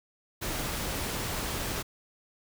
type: noise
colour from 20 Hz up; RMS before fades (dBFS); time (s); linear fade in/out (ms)
pink; -33; 0.41-1.83; 20
effects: none